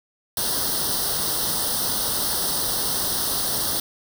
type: noise with comb filter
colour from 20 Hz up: white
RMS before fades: -24 dBFS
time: 0.37-3.8 s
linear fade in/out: 2 ms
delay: 0.21 ms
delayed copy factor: +0.9
effects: none